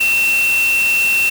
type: tone in noise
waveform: sine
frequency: 2700 Hz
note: E7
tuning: 41 cents sharp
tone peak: -12 dBFS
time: 0-1.3 s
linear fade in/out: 10 ms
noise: white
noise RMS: -25 dBFS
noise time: 0-1.3 s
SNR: +10 dB
effects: none